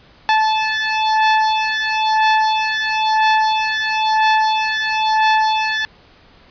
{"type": "beating tone pair", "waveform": "sawtooth", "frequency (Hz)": [871, 872], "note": ["A5", "A5"], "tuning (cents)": [-18, -16], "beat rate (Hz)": 1, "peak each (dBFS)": -13, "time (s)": [0.29, 5.85], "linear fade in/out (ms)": 0, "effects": ["pink hiss -48 dBFS RMS until 6.5 s", "resampled to 11025 Hz"]}